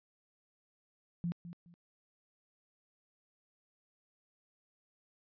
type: tone with echo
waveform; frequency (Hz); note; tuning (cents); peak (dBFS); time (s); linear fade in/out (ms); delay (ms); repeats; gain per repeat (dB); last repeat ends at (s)
sine; 172.1; F3; -25; -32; 1.24-1.32; 0; 210; 2; -12; 1.74
effects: resampled to 11025 Hz